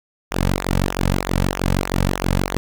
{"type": "tone with flanger", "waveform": "sawtooth", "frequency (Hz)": 46.32, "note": "F#1", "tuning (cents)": 3, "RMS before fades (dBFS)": -20, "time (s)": [0.31, 2.57], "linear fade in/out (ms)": 0, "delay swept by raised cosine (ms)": [0.21, 2.91], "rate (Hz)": 3.2, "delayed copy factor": -0.85, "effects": []}